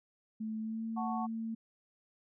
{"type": "tone with pitch glide", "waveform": "sine", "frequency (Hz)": [218.9, 225.1], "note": ["A3", "A3"], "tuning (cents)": [-9, 40], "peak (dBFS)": -35, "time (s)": [0.4, 1.55], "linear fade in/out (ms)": 10, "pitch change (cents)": 49, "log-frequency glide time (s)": [0.6, 0.84]}
{"type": "chord", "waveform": "sine", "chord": "F# minor", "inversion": "none", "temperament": "equal", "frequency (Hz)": [740, 880, 1108.7], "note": ["F#5", "A5", "C#6"], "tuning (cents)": [0, 0, 0], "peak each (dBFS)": [-37, -41, -40], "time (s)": [0.96, 1.27], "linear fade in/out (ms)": 20}
{"effects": []}